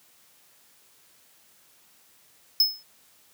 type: tone with exponential decay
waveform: square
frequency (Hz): 5190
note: E8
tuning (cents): -28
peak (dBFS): -14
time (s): 2.6-2.83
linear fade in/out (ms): 2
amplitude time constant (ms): 49
effects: white hiss -59 dBFS RMS until 3.33 s + high-pass 80 Hz 12 dB/octave